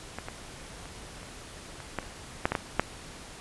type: clicks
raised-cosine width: 0.5 ms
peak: -19 / -21 / -29 / -28 / -26 / -14 / -30 / -8 / -12 / -11 / -6 dBFS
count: 11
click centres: 0.186 / 0.285 / 0.856 / 1.231 / 1.803 / 1.987 / 2.028 / 2.455 / 2.52 / 2.552 / 2.796 s
effects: pink hiss -45 dBFS RMS until 3.4 s + resampled to 24000 Hz